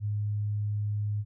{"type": "tone", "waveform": "sine", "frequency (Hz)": 104.2, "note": "G#2", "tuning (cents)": 6, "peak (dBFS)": -27, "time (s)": [0, 1.25], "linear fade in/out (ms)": 50, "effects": []}